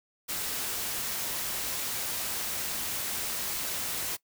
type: noise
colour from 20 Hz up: white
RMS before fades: -33 dBFS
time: 0.28-4.17 s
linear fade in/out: 20 ms
effects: noise-tail reverb RT60 0.1 s tail -20 dB re dry